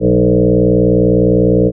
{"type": "tone with frequency modulation", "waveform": "sine", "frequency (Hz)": 311.1, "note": "D#4", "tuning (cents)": 0, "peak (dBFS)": -7, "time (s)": [0, 1.72], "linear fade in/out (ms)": 50, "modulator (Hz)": 59.9, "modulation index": 3.7, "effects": []}